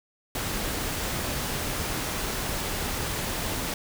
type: noise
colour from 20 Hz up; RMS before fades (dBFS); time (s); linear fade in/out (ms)
pink; -30; 0.35-3.74; 2
effects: none